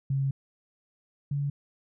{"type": "tone pair in turn", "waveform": "sine", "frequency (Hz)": [136.4, 142.24], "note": ["C#3", "C#3"], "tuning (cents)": [-28, 45], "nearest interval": "minor second", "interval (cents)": 73, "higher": "second", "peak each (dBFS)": [-24, -26], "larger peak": "first", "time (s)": [[0.1, 0.31], [1.31, 1.5]], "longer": "first", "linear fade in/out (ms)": 5, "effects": []}